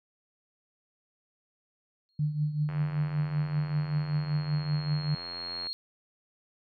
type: tone with exponential growth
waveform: sine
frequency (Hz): 4267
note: C8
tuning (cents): +33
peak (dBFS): -32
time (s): 2.09-5.73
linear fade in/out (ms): 0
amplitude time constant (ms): 790
type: tone with tremolo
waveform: sine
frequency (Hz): 150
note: D3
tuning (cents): +37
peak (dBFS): -23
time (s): 2.19-5.15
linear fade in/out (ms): 5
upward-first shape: triangle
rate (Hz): 5.2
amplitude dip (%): 75
type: click train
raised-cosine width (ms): 0.5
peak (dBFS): -28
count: 259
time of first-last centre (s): 2.69-5.669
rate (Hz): 86.6
effects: none